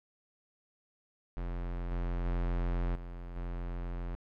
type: tone with level steps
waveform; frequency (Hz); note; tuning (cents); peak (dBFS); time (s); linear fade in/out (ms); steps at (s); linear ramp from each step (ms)
square; 43.65; F1; 0; -35 / -32 / -30 / -41 / -36; 1.37-4.15; 0; 1.91 / 2.25 / 2.95 / 3.36; 5
effects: low-pass 2000 Hz 12 dB/octave + 12-bit